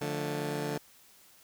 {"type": "chord", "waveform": "15% pulse", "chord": "D minor", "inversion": "none", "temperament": "just", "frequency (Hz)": [146.83, 176.2, 220.2], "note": ["D3", "F3", "A3"], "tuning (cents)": [0, 16, 2], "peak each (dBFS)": [-28, -33, -34], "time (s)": [0.01, 0.78], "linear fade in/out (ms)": 5, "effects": ["white hiss -59 dBFS RMS until 1.43 s"]}